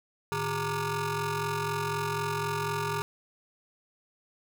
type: ring-modulated tone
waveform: 20% pulse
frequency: 257.6 Hz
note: C4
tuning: 27 cents flat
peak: -21 dBFS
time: 0.32-3.02 s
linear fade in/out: 0 ms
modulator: 666 Hz
effects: none